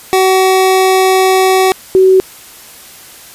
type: tone pair in turn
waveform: 25% pulse / sine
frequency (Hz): 377.4 / 377.4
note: F#4 / F#4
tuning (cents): +34 / +34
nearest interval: unison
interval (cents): 0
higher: neither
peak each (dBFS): -3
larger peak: neither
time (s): 0.13-1.72 / 1.95-2.2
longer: first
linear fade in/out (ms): 0
effects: white hiss -35 dBFS RMS until 3.34 s + resampled to 32000 Hz